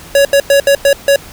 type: tone bursts at uneven times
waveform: square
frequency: 559 Hz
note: C#5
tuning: 14 cents sharp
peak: -6 dBFS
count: 6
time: 0.15-0.25 / 0.33-0.4 / 0.5-0.6 / 0.67-0.75 / 0.85-0.93 / 1.08-1.16 s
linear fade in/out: 2 ms
effects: pink hiss -34 dBFS RMS until 1.32 s